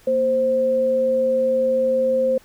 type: tone pair together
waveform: sine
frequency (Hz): 233.1 / 523.3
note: A#3 / C5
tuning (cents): 0 / 0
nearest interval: octave + major second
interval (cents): 1400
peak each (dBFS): -28 / -16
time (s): 0.07-2.38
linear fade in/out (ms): 5
effects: pink hiss -52 dBFS RMS until 2.44 s